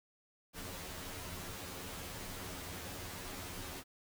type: noise with comb filter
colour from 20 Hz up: pink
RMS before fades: -45 dBFS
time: 0.53-3.84 s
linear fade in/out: 50 ms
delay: 11 ms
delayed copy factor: +0.85
effects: none